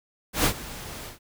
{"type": "noise with ADSR envelope", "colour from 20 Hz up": "pink", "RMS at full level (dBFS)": -20, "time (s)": [0.33, 1.19], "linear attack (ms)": 120, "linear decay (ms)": 81, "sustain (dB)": -18, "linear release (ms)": 130, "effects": []}